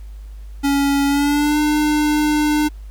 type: tone with pitch glide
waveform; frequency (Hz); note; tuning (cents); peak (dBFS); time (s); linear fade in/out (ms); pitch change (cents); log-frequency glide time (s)
square; 280.3 to 300.4; C#4 to D4; +19 to +39; -15; 0.63-2.69; 20; +120; 1.07-1.59
effects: added 51 Hz sine -31 dBFS peak until 2.9 s + pink hiss -55 dBFS RMS until 2.9 s